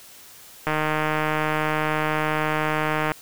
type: click train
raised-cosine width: 0.5 ms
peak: -8 dBFS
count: 378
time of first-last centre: 0.67-3.118 s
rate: 154 Hz
effects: white hiss -46 dBFS RMS until 3.21 s